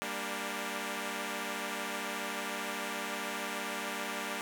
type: chord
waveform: 5% pulse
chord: G minor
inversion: none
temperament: equal with one note detuned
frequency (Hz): 198.05 / 233.1 / 293.7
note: G3 / Bb3 / D4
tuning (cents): +18 / 0 / 0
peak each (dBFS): -28 / -28 / -29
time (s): 0.02-4.41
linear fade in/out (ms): 0
effects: none